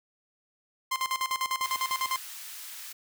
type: tone with tremolo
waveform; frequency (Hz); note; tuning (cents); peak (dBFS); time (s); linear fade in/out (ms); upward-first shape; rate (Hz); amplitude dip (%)
sawtooth; 1046.5; C6; 0; -22; 0.91-2.17; 10; square; 10; 80
type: high-pass noise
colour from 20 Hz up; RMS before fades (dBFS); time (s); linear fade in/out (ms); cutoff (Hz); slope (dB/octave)
white; -42; 1.63-2.93; 10; 1300; 12
effects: none